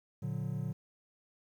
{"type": "chord", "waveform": "triangle", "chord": "Bb augmented", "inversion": "none", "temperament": "just", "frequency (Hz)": [116.54, 145.68, 182.1], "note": ["Bb2", "D3", "F#3"], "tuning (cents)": [0, -14, -27], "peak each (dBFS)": [-36, -35, -38], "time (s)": [0.22, 0.73], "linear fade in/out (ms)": 10, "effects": ["11-bit"]}